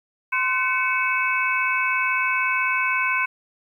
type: tone cluster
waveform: sine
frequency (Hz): 1039 / 1517 / 2231 / 2593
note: C6 / F#6 / C#7 / E7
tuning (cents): -12 / +43 / +11 / -29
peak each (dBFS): -25 / -25 / -24 / -26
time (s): 0.32-3.26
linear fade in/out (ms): 10
effects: 9-bit